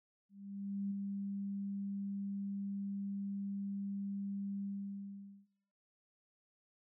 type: tone with ADSR envelope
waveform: sine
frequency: 198.8 Hz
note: G3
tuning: 25 cents sharp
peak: -35 dBFS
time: 0.29-5.47 s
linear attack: 620 ms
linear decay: 8 ms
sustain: -3 dB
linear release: 830 ms
effects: noise-tail reverb RT60 0.7 s tail -17 dB re dry